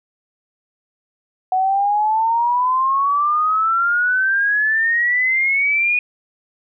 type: exponential sweep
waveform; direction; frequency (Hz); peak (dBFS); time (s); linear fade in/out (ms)
sine; up; 740 to 2474; -14; 1.52-5.99; 2
effects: none